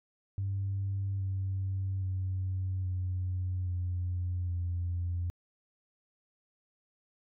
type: tone with pitch steps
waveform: sine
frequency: 98 / 95.82 / 93.68 / 91.6 / 89.56 / 87.56 Hz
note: G2 / G2 / F#2 / F#2 / F2 / F2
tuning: 0 / -39 / +22 / -17 / +44 / +5 cents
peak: -29 dBFS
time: 0.38-5.3 s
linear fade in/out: 0 ms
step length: 820 ms
effects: tanh soft clip ceiling -26 dBFS